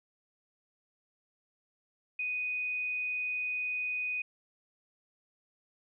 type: tone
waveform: sine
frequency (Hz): 2489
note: D#7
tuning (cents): 0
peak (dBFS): -31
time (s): 2.19-4.22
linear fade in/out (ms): 5
effects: none